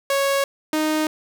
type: tone pair in turn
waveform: sawtooth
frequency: 553 / 309.7 Hz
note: C#5 / D#4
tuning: -4 / -8 cents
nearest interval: minor seventh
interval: 1004 cents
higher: first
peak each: -14 / -15 dBFS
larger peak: first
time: 0.1-0.44 / 0.73-1.07 s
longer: neither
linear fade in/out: 2 ms
effects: none

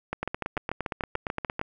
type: two click trains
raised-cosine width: 0.5 ms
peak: -14 / -14 dBFS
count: 11 / 13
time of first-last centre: 0.13-1.594 / 0.23-1.614 s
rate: 6.83 / 8.67 Hz
effects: none

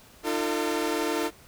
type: tone cluster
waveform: sawtooth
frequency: 303.7 / 344.1 / 449.5 Hz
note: D#4 / F4 / A4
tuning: -42 / -26 / +37 cents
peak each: -26 dBFS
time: 0.23-1.31 s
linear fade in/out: 50 ms
effects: pink hiss -53 dBFS RMS until 1.47 s

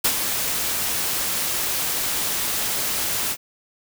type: noise with ADSR envelope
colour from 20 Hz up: white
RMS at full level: -17 dBFS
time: 0.04-3.37 s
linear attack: 10 ms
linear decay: 69 ms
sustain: -7 dB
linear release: 60 ms
effects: none

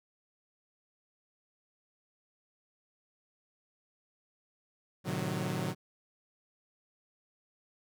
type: chord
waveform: sawtooth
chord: A diminished seventh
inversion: none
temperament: equal with one note detuned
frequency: 110 / 130.81 / 152.54 / 185 Hz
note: A2 / C3 / Eb3 / Gb3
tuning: 0 / 0 / -34 / 0 cents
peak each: -36 / -35 / -33 / -32 dBFS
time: 5.04-5.75 s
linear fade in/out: 50 ms
effects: none

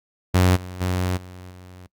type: tone with level steps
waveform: sawtooth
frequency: 91.2 Hz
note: F#2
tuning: 24 cents flat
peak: -10 / -29 / -17 / -34 / -37 dBFS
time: 0.34-1.87 s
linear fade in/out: 10 ms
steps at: 0.55 / 0.8 / 1.16 / 1.5 s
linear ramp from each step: 20 ms
effects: noise-tail reverb RT60 0.1 s tail -24 dB re dry + Opus 48 kbps

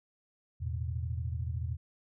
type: chord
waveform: sine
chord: E suspended fourth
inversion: none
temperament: equal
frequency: 82.41 / 110 / 123.47 Hz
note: E2 / A2 / B2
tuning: 0 / 0 / 0 cents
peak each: -34 / -39 / -38 dBFS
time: 0.6-1.77 s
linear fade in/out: 20 ms
effects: none

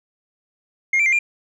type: tone with pitch steps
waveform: sine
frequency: 2133 / 2343 / 2101 / 2399 Hz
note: C7 / D7 / C7 / D7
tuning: +33 / -5 / +7 / +36 cents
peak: -12 dBFS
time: 0.93-1.19 s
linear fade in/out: 5 ms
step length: 65 ms
effects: tanh soft clip ceiling -13 dBFS

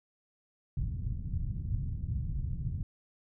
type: low-pass noise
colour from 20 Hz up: white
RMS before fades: -34 dBFS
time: 0.77-2.83 s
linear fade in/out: 2 ms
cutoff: 130 Hz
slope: 24 dB/octave
effects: none

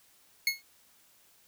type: tone with exponential decay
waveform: 25% pulse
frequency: 2175 Hz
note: C#7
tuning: 33 cents flat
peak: -18 dBFS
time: 0.47-0.62 s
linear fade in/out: 2 ms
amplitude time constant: 32 ms
effects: white hiss -63 dBFS RMS until 1.47 s

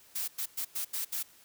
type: noise bursts at uneven times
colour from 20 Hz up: blue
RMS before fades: -34 dBFS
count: 6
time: 0.15-0.28 / 0.38-0.46 / 0.57-0.65 / 0.75-0.85 / 0.93-1.05 / 1.12-1.23 s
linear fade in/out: 10 ms
effects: white hiss -59 dBFS RMS until 1.44 s

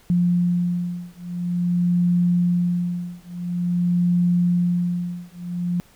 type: beating tone pair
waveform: sine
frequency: 175.6 / 176.08 Hz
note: F3 / F3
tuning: +10 / +14 cents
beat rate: 0.48 Hz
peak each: -21 dBFS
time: 0.1-5.8 s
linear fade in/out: 0 ms
effects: pink hiss -54 dBFS RMS until 5.95 s

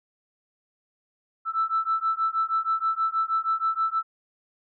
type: beating tone pair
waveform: sine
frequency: 1318.5 / 1324.8 Hz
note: E6 / E6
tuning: 0 / +8 cents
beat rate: 6.3 Hz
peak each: -25 dBFS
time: 1.45-4.03 s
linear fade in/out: 50 ms
effects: tanh soft clip ceiling -15 dBFS

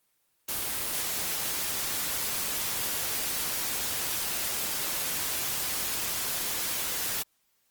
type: noise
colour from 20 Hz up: white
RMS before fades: -31 dBFS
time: 0.48-7.23 s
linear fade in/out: 10 ms
effects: white hiss -72 dBFS RMS until 7.7 s + Opus 24 kbps

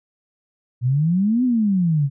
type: exponential two-way sweep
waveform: sine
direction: up then down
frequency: 117.8 to 258.3 to 134.5 Hz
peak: -15 dBFS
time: 0.81-2.1 s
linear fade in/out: 50 ms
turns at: 1.44 s
effects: none

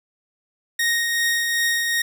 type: tone with tremolo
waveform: sawtooth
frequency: 1864.7 Hz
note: A#6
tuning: in tune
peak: -14 dBFS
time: 0.79-2.02 s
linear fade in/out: 5 ms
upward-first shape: triangle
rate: 2.6 Hz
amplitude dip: 35%
effects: none

